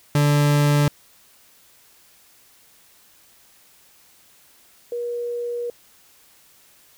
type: tone pair in turn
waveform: 40% pulse / sine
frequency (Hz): 146 / 478.5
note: D3 / A#4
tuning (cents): -10 / +45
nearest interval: octave + major sixth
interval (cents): 2055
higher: second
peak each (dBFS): -14 / -24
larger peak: first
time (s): 0.15-0.88 / 4.92-5.7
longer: second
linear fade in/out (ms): 2
effects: white hiss -54 dBFS RMS until 6.97 s